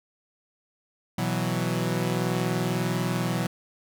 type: chord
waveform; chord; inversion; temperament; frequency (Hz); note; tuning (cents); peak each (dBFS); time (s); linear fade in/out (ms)
sawtooth; B suspended fourth; none; equal; 123.47 / 164.81 / 185; B2 / E3 / F#3; 0 / 0 / 0; -25; 1.18-3.47; 5
effects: none